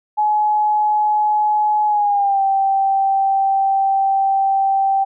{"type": "tone with pitch glide", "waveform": "sine", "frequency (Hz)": [846, 780.3], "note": ["G#5", "G5"], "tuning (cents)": [32, -8], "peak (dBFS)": -13, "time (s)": [0.17, 5.05], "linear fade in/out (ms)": 20, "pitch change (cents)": -140, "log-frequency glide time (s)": [1.86, 2.42], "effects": []}